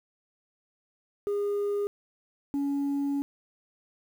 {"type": "tone pair in turn", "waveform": "sine", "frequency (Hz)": [407.6, 281.5], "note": ["G#4", "C#4"], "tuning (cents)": [-32, 27], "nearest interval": "tritone", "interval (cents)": 641, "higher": "first", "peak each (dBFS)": -23, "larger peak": "neither", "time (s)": [[1.27, 1.87], [2.54, 3.22]], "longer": "second", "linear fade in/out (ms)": 0, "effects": ["tanh soft clip ceiling -25 dBFS", "9-bit"]}